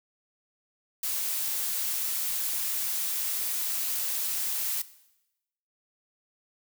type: noise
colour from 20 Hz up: blue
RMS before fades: -30 dBFS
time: 1.03-4.82 s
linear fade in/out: 5 ms
effects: noise-tail reverb RT60 0.9 s tail -17 dB re dry